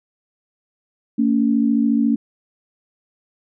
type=tone pair together; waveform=sine; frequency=227.3 / 281.4 Hz; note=A#3 / C#4; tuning=-43 / +26 cents; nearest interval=major third; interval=369 cents; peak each=-16 / -18 dBFS; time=1.18-2.16 s; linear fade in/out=10 ms; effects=none